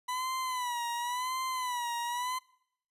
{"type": "tone with vibrato", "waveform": "40% pulse", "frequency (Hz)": 991, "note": "B5", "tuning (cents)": 6, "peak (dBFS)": -31, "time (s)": [0.08, 2.39], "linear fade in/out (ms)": 10, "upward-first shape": "sine", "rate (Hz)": 0.93, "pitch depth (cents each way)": 84, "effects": ["noise-tail reverb RT60 0.8 s tail -26 dB re dry", "resampled to 32000 Hz"]}